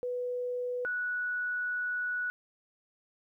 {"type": "tone pair in turn", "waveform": "sine", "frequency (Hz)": [493.9, 1471.9], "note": ["B4", "F#6"], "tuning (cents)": [0, -9], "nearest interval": "octave + perfect fifth", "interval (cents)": 1891, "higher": "second", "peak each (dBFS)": [-31, -30], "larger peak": "second", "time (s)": [[0.03, 0.85], [0.85, 2.3]], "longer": "second", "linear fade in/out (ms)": 0, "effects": ["12-bit"]}